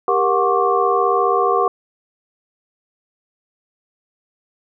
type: tone cluster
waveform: sine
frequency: 397 / 471.9 / 730 / 1082 / 1161 Hz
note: G4 / A#4 / F#5 / C#6 / D6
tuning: +22 / +21 / -24 / -42 / -20 cents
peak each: -20 dBFS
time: 0.08-1.68 s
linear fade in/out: 2 ms
effects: none